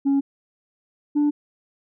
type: tone pair in turn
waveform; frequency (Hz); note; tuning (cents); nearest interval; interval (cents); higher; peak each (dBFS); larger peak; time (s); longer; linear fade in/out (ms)
sine; 277.2 / 293.6; C#4 / D4; 0 / 0; minor second; 100; second; -14; neither; 0.05-0.21 / 1.15-1.31; neither; 20
effects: tanh soft clip ceiling -15 dBFS